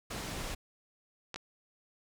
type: low-pass noise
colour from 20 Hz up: pink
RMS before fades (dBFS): -39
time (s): 0.1-0.55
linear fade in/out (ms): 10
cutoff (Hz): 9400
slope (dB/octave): 12
type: clicks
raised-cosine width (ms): 0.2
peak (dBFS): -22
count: 2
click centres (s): 1.343 / 1.36
effects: none